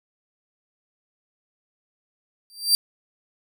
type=tone with exponential growth; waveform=sawtooth; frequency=4699 Hz; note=D8; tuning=in tune; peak=-9 dBFS; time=2.5-2.75 s; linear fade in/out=0 ms; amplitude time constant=53 ms; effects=none